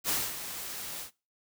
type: noise with ADSR envelope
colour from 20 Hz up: white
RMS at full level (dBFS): -28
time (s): 0.04-1.11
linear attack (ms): 51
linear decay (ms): 240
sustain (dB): -11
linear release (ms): 100
effects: noise-tail reverb RT60 0.3 s tail -22 dB re dry